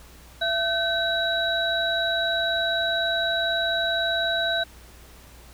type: tone cluster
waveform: sine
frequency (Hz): 672 / 1532 / 3892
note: E5 / G6 / B7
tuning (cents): +33 / -40 / -26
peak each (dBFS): -26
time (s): 0.41-4.64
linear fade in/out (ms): 10
effects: added 60 Hz sine -48 dBFS peak until 5.53 s + pink hiss -50 dBFS RMS until 5.53 s